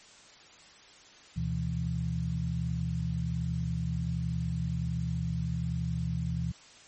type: tone cluster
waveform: sine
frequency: 74.7 / 125.6 / 166.9 Hz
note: D2 / B2 / E3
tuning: +30 / +30 / +22 cents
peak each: -35 / -33 / -32 dBFS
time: 1.36-6.52 s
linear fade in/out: 10 ms
effects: white hiss -54 dBFS RMS until 6.87 s + MP3 32 kbps